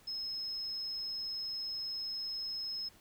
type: tone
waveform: sine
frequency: 5170 Hz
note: E8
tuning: 34 cents flat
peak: -35 dBFS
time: 0.07-2.89 s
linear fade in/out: 10 ms
effects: tanh soft clip ceiling -33 dBFS + pink hiss -62 dBFS RMS until 3 s